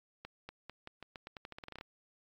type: accelerating click train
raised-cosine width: 0.3 ms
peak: -29 dBFS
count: 17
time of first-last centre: 0.25-1.811 s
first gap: 240 ms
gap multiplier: 0.86
effects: AAC 64 kbps